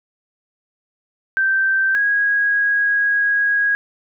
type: tone pair in turn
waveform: sine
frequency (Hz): 1560 / 1648.6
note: G6 / G#6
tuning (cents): -9 / -13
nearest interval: minor second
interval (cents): 96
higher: second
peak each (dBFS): -14 / -14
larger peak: neither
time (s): 1.37-1.95 / 1.95-3.75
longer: second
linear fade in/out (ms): 0
effects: none